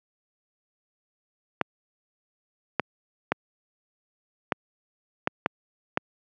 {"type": "clicks", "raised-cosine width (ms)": 0.5, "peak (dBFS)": -6, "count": 7, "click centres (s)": [1.613, 2.797, 3.32, 4.522, 5.274, 5.461, 5.974], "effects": ["high-pass 150 Hz 12 dB/octave"]}